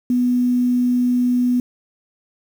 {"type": "tone with quantisation", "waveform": "sine", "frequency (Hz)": 246.9, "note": "B3", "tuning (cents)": 0, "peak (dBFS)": -14, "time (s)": [0.1, 1.6], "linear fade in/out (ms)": 2, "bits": 7, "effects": []}